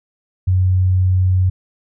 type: tone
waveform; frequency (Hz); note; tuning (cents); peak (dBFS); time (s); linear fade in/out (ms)
sine; 92.5; F#2; 0; -11; 0.47-1.5; 10
effects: none